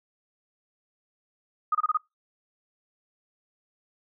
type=tone bursts; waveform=sine; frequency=1244.5 Hz; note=D#6; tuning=in tune; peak=-20 dBFS; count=5; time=1.72-1.973 s; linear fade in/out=5 ms; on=29 ms; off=27 ms; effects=noise-tail reverb RT60 0.2 s tail -25 dB re dry